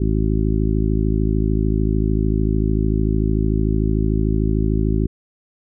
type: harmonic tone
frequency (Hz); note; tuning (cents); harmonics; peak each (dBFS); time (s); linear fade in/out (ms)
53.4; G#1; +49; 1 / 2 / 3 / 4 / 5 / 6 / 7; -19 / -22 / -24 / -25 / -26 / -27 / -27; 0-5.07; 5
effects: none